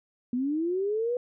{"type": "linear sweep", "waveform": "sine", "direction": "up", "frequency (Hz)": [238.2, 498.1], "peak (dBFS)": -25, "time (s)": [0.33, 1.17], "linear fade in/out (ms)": 2, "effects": []}